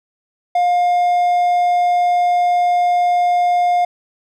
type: tone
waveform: triangle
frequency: 709 Hz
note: F5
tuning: 26 cents sharp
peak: -10 dBFS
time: 0.55-3.85 s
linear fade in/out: 5 ms
effects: none